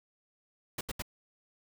pink noise bursts, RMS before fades -36 dBFS, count 3, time 0.78-1.022 s, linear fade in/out 5 ms, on 30 ms, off 76 ms, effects none

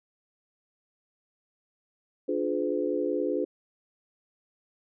sine chord, D diminished seventh, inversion none, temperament just, 293.7 / 352.4 / 422.9 / 507.5 Hz, D4 / F4 / Ab4 / Cb5, 0 / +16 / +31 / +47 cents, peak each -31 dBFS, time 2.28-3.45 s, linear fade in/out 10 ms, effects none

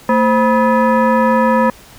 sine tone with frequency modulation, 225.8 Hz, A3, 45 cents sharp, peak -9 dBFS, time 0.09-1.7 s, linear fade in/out 2 ms, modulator 748 Hz, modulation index 1.4, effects pink hiss -41 dBFS RMS until 1.98 s

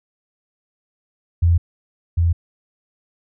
sine tone pair in turn, 85.2 / 84.71 Hz, F2 / E2, -42 / +48 cents, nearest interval unison, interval 10 cents, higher first, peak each -11 / -13 dBFS, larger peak first, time 1.42-1.58 / 2.17-2.33 s, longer neither, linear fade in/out 10 ms, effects none

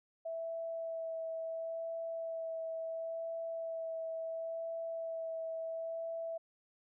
sine tone with vibrato, 656 Hz, E5, 9 cents flat, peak -37 dBFS, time 0.25-6.38 s, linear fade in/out 10 ms, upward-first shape sine, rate 0.72 Hz, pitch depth 12 cents each way, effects none

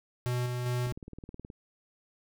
square tone with tremolo, 123.47 Hz, B2, in tune, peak -29 dBFS, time 0.26-0.92 s, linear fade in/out 0 ms, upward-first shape square, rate 2.5 Hz, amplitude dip 30%
click train, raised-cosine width 3 ms, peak -30 dBFS, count 13, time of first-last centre 0.87-1.502 s, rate 19 Hz
effects none

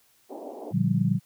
pink band-pass noise, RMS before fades -39 dBFS, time 0.29-0.73 s, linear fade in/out 20 ms, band 270 to 820 Hz, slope 48 dB/octave
sine chord, G minor seventh, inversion first, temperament just, 117.6 / 147 / 176.4 / 196 Hz, Bb2 / D3 / F3 / G3, +16 / +2 / +18 / 0 cents, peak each -27 / -27 / -25 / -26 dBFS, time 0.71-1.2 s, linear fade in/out 50 ms
effects white hiss -63 dBFS RMS until 1.25 s

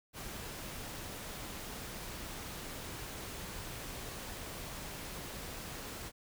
pink noise, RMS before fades -44 dBFS, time 0.13-6.12 s, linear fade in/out 50 ms, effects none

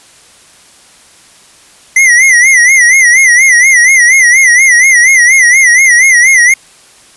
square tone with vibrato, 2018 Hz, B6, 37 cents sharp, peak -3 dBFS, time 1.96-6.54 s, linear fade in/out 5 ms, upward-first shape sine, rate 4.2 Hz, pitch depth 120 cents each way, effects white hiss -40 dBFS RMS until 7.16 s + resampled to 24000 Hz

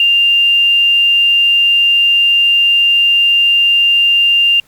sine tone with quantisation, 2794 Hz, F7, in tune, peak -7 dBFS, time 0-4.6 s, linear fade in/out 2 ms, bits 6, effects pink hiss -51 dBFS RMS until 4.67 s + Opus 48 kbps

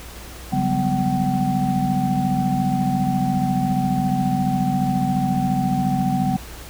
sine tone cluster, 140.7 / 183.5 / 197.9 / 249.3 / 759 Hz, C#3 / F#3 / G3 / B3 / F#5, +26 / -14 / +17 / +16 / +44 cents, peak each -24 dBFS, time 0.52-6.37 s, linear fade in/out 10 ms, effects added 60 Hz sine -39 dBFS peak until 6.69 s + pink hiss -39 dBFS RMS until 6.69 s

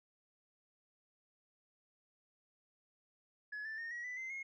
sine tone with pitch steps, 1696 / 1765 / 1836.7 / 1911.4 / 1989.1 / 2070 / 2154 Hz, G#6 / A6 / A#6 / A#6 / B6 / C7 / C7, +36 / +5 / -26 / +43 / +12 / -19 / +50 cents, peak -39 dBFS, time 3.52-4.43 s, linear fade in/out 10 ms, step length 130 ms, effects tanh soft clip ceiling -39 dBFS

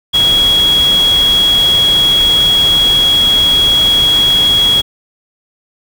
sine tone in noise, 3322 Hz, G#7, in tune, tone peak -7 dBFS, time 0.13-4.82 s, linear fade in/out 20 ms, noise pink, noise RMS -21 dBFS, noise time 0.13-4.82 s, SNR +11 dB, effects none

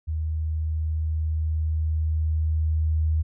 sine tone with level ramp, 78.6 Hz, D#2, 18 cents sharp, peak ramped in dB -24 to -19 dBFS, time 0.07-3.23 s, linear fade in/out 20 ms, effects none

